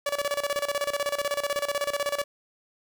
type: tone with tremolo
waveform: sawtooth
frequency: 573 Hz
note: D5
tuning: 43 cents flat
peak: -20 dBFS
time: 0.06-2.24 s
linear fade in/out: 5 ms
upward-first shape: square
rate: 16 Hz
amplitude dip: 80%
effects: none